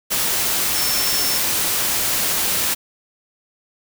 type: tone in noise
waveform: sine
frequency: 5380 Hz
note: E8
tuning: 34 cents sharp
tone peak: -23 dBFS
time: 0.74-1.39 s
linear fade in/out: 20 ms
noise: white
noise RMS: -20 dBFS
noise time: 0.1-2.75 s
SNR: -6 dB
effects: none